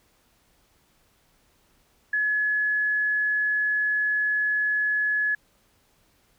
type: tone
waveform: sine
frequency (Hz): 1700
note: G#6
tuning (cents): +40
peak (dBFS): -21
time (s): 2.13-5.35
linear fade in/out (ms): 5
effects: pink hiss -64 dBFS RMS until 6.38 s